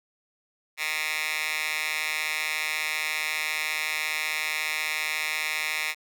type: tone with high-pass filter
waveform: 10% pulse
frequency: 154.6 Hz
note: D#3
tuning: 11 cents flat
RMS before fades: -29 dBFS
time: 0.77-5.95 s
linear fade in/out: 50 ms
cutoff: 2000 Hz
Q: 2.2
effects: none